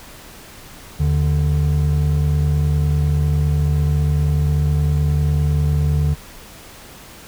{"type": "tone pair together", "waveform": "triangle", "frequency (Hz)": [77.78, 147.59], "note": ["D#2", "D3"], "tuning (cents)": [0, 9], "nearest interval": "major seventh", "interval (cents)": 1109, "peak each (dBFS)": -15, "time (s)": [0.99, 6.15], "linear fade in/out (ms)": 20, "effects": ["pink hiss -40 dBFS RMS until 7.27 s"]}